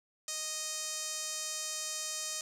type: tone with band-pass filter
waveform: sawtooth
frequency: 622.3 Hz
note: D#5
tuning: in tune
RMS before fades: -38 dBFS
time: 0.28-2.41 s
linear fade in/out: 2 ms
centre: 6800 Hz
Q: 2.5
effects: none